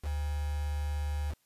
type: tone with quantisation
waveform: sine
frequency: 73.6 Hz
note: D2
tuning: 4 cents sharp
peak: -30 dBFS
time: 0.02-1.35 s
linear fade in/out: 50 ms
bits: 7
effects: white hiss -72 dBFS RMS until 1.45 s + resampled to 32000 Hz